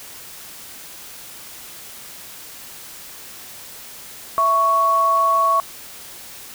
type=tone pair together; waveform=sine; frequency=662 / 1112.4 Hz; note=E5 / C#6; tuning=+7 / +6 cents; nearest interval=major sixth; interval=899 cents; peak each=-23 / -14 dBFS; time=4.38-5.6 s; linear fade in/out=0 ms; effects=white hiss -38 dBFS RMS until 6.54 s